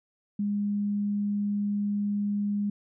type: tone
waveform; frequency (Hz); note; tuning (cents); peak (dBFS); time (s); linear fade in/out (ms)
sine; 204.6; G#3; -26; -25; 0.39-2.7; 5
effects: none